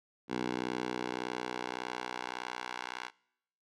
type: tone with high-pass filter sweep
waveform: 10% pulse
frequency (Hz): 61.74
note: B1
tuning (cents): 0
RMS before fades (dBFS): -38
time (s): 0.28-3.11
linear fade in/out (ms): 50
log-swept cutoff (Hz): 270 to 1100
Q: 1
effects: noise-tail reverb RT60 0.8 s tail -25 dB re dry + low-pass 5000 Hz 12 dB/octave